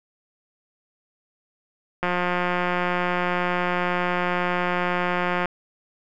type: click train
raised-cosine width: 0.5 ms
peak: -9 dBFS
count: 611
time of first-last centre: 2.03-5.457 s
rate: 178 Hz
effects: none

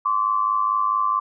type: tone pair together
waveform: sine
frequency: 1046.5 / 1151 Hz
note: C6 / D6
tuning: 0 / -35 cents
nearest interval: major second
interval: 165 cents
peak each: -22 / -20 dBFS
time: 0.05-1.2 s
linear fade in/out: 10 ms
effects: none

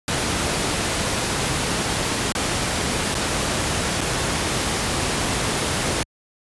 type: noise with dropouts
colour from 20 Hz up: pink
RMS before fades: -22 dBFS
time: 0.08-6.03 s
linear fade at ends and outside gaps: 1 ms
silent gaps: 2.323-2.351 / 3.144-3.151 / 4.008-4.013 s
effects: high-pass 60 Hz 12 dB/octave + resampled to 24000 Hz

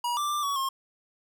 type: tone with pitch steps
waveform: square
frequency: 961 / 1176 / 1184 / 1127 / 1072 Hz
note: B5 / D6 / D6 / C#6 / C6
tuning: -48 / +2 / +14 / +28 / +42 cents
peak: -27 dBFS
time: 0.04-0.69 s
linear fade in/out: 5 ms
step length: 130 ms
effects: none

